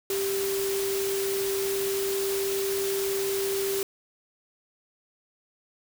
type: tone in noise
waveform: sine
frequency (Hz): 392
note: G4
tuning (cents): 0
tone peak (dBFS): -26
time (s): 0.1-3.83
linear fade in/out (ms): 2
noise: white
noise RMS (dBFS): -33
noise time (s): 0.1-3.83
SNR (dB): +4
effects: none